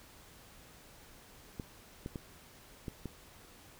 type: clicks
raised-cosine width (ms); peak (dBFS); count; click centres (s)
3; -26; 5; 1.598 / 2.061 / 2.158 / 2.882 / 3.057
effects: pink hiss -57 dBFS RMS until 3.79 s